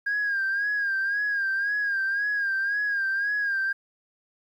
sine tone with vibrato, 1620 Hz, G#6, 43 cents flat, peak -22 dBFS, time 0.06-3.73 s, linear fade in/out 10 ms, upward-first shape sine, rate 1.9 Hz, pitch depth 62 cents each way, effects tanh soft clip ceiling -20 dBFS + 10-bit

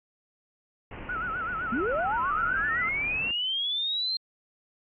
pink low-pass noise, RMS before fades -41 dBFS, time 0.91-3.31 s, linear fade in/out 2 ms, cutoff 2900 Hz, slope 96 dB/octave
sine tone with vibrato, 1386 Hz, F6, 14 cents flat, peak -29 dBFS, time 1.09-2.89 s, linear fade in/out 2 ms, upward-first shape sine, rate 7.8 Hz, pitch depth 130 cents each way
sine linear sweep, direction up, 207.7 to 4200 Hz, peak -26 dBFS, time 1.72-4.17 s, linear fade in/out 5 ms
effects AAC 48 kbps

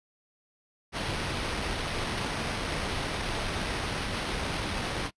pink noise with sample-and-hold, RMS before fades -32 dBFS, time 0.92-5.11 s, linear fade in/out 50 ms, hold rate 7350 Hz, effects noise-tail reverb RT60 0.1 s tail -25 dB re dry + resampled to 22050 Hz

